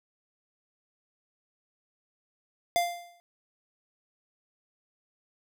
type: tone with exponential decay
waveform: square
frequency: 696 Hz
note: F5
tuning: 6 cents flat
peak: -21 dBFS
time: 2.76-3.2 s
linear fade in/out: 0 ms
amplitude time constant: 94 ms
effects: none